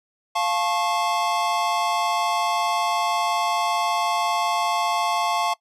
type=chord; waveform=square; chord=F augmented; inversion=none; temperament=just; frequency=698.5 / 873.1 / 1091.3 Hz; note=F5 / A5 / C#6; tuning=0 / -14 / -27 cents; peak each=-26 dBFS; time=0.35-5.54 s; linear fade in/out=10 ms; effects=noise-tail reverb RT60 0.1 s tail -20 dB re dry + low-pass 9000 Hz 12 dB/octave